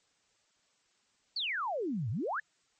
sine exponential two-way sweep, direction down then up, 4699 to 98.7 to 1850 Hz, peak -31 dBFS, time 1.36-2.4 s, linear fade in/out 5 ms, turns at 2.1 s, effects white hiss -72 dBFS RMS until 2.79 s + MP3 32 kbps

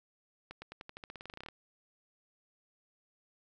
accelerating click train, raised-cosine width 0.3 ms, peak -29 dBFS, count 18, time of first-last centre 0.51-1.486 s, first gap 110 ms, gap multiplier 0.91, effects none

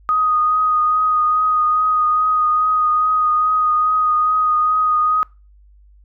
sine tone with vibrato, 1244.5 Hz, D#6, in tune, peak -13 dBFS, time 0.09-5.23 s, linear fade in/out 0 ms, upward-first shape triangle, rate 2.4 Hz, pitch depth 20 cents each way, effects noise-tail reverb RT60 0.3 s tail -24 dB re dry + added 50 Hz sine -45 dBFS peak until 6.04 s

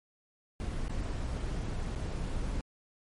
brown noise with dropouts, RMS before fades -34 dBFS, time 0.6-2.61 s, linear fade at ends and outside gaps 1 ms, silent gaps 0.882-0.895 / 1.953-1.958 s, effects MP3 48 kbps

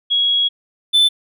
sine / triangle tone pair in turn, 3322 / 3520 Hz, G#7 / A7, 0 / 0 cents, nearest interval minor second, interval 100 cents, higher second, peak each -13 / -8 dBFS, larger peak second, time 0.1-0.49 / 0.93-1.09 s, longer first, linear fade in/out 20 ms, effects none

